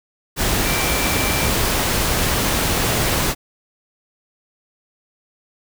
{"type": "tone in noise", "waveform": "sine", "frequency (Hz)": 2343, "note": "D7", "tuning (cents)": -5, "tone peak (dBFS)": -26, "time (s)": [0.63, 1.51], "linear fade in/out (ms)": 50, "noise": "pink", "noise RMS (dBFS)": -19, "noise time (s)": [0.36, 3.35], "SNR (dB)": -10, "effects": []}